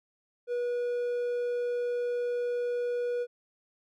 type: tone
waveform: triangle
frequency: 484.9 Hz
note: B4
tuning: 32 cents flat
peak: -26 dBFS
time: 0.47-3.27 s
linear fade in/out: 50 ms
effects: none